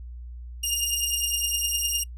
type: beating tone pair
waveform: 15% pulse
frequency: 2820 / 2829.8 Hz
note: F7 / F7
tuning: +16 / +22 cents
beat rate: 9.8 Hz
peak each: -20 dBFS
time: 0.63-2.04 s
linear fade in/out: 10 ms
effects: noise-tail reverb RT60 0.1 s tail -26 dB re dry + added 60 Hz sine -36 dBFS peak until 2.17 s